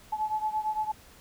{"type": "beating tone pair", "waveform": "sine", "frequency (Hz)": [858, 866.8], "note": ["A5", "A5"], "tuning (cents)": [-44, -26], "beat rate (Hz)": 8.8, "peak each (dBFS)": [-29, -32], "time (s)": [0.12, 0.92], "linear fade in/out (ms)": 10, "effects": ["pink hiss -54 dBFS RMS until 1.2 s"]}